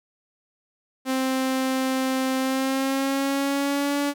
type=tone with pitch glide; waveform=sawtooth; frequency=262.1 to 285.8 Hz; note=C4 to D4; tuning=+3 to -47 cents; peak=-18 dBFS; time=1.05-4.14 s; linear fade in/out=50 ms; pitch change=+150 cents; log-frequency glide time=2.38-3.99 s; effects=none